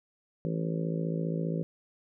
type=harmonic tone; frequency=55 Hz; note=A1; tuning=in tune; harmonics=3 / 4 / 5 / 6 / 7 / 8 / 9 / 10; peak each=-30 / -41 / -39 / -45 / -39 / -43 / -40 / -43 dBFS; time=0.45-1.63 s; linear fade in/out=0 ms; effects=none